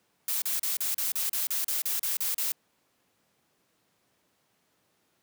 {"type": "noise bursts", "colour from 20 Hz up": "blue", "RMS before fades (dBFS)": -29, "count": 13, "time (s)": [0.28, 2.52], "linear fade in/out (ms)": 2, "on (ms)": 140, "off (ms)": 35, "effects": ["pink hiss -71 dBFS RMS until 5.22 s", "high-pass 150 Hz 12 dB/octave"]}